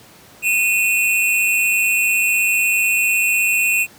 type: tone pair together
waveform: square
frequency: 2489 / 2692 Hz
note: D#7 / E7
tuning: 0 / +36 cents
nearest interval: minor second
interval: 136 cents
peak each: -18 dBFS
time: 0.42-3.87 s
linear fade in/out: 50 ms
effects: pink hiss -45 dBFS RMS until 3.98 s + high-pass 100 Hz 12 dB/octave